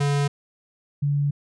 square / sine tone pair in turn, 142.8 / 143.49 Hz, D3 / D3, -48 / -40 cents, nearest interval unison, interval 8 cents, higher second, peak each -20 / -19 dBFS, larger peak second, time 0-0.28 / 1.02-1.31 s, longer second, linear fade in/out 10 ms, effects resampled to 22050 Hz

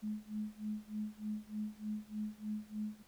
sine tone with tremolo, 212.7 Hz, G#3, 42 cents sharp, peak -35 dBFS, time 0.02-3.03 s, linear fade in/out 20 ms, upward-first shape sine, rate 3.3 Hz, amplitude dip 95%, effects pink hiss -65 dBFS RMS until 3.07 s

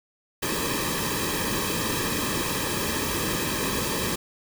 pink noise with comb filter, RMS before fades -27 dBFS, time 0.42-4.16 s, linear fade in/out 10 ms, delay 1.4 ms, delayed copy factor -0.8, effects none

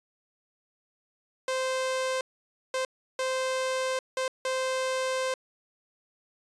sawtooth tone bursts at uneven times, 520 Hz, C5, 11 cents flat, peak -23 dBFS, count 5, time 1.48-2.21 / 2.74-2.85 / 3.19-3.99 / 4.17-4.28 / 4.45-5.34 s, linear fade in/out 2 ms, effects resampled to 22050 Hz

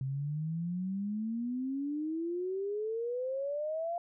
sine exponential sweep, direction up, 130.81 to 698.5 Hz, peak -32 dBFS, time 0.01-3.98 s, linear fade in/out 2 ms, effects none

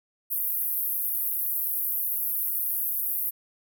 white band-pass noise, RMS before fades -28 dBFS, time 0.3-3.31 s, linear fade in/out 20 ms, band 12000 to 16000 Hz, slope 48 dB/octave, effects none

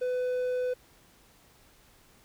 triangle tone, 501 Hz, B4, 25 cents sharp, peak -25 dBFS, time 0.01-0.74 s, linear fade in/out 10 ms, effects pink hiss -60 dBFS RMS until 2.24 s

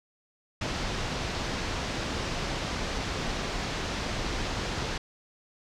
pink low-pass noise, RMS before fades -32 dBFS, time 0.61-4.98 s, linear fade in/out 5 ms, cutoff 6000 Hz, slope 24 dB/octave, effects none

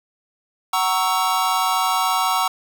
square chord, F# dominant seventh, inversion none, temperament equal with one note detuned, 750.8 / 932.3 / 1108.7 / 1318.5 Hz, F#5 / A#5 / C#6 / E6, +25 / 0 / 0 / 0 cents, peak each -24 dBFS, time 0.73-2.48 s, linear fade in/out 5 ms, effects none

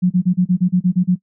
sine tone bursts, 180.8 Hz, F#3, 40 cents flat, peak -10 dBFS, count 10, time 0.02-1.158 s, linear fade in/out 20 ms, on 85 ms, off 32 ms, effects noise-tail reverb RT60 0.1 s tail -20 dB re dry

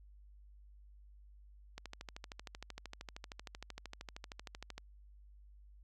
click train, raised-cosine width 0.2 ms, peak -28 dBFS, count 40, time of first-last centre 1.78-4.78 s, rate 13 Hz, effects added 50 Hz sine -56 dBFS peak until 5.83 s

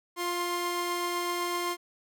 sawtooth tone pair together, 349.9 / 1057.6 Hz, F4 / C6, +3 / +18 cents, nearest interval octave + perfect fifth, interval 1915 cents, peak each -28 dBFS, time 0.16-1.77 s, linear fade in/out 50 ms, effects none

